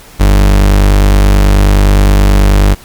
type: tone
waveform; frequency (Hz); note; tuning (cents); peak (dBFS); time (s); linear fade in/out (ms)
40% pulse; 49.47; G1; +17; -3; 0.19-2.75; 20
effects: pink hiss -36 dBFS RMS until 2.84 s + Opus 48 kbps